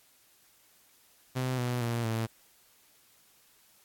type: tone with pitch steps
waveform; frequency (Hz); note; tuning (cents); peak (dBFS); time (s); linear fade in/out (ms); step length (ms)
sawtooth; 128.3 / 122.93 / 117.79 / 112.86; C3 / B2 / A#2 / A2; -34 / -8 / +18 / +44; -25; 1.35-2.27; 20; 230
effects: white hiss -63 dBFS RMS until 3.84 s + AAC 64 kbps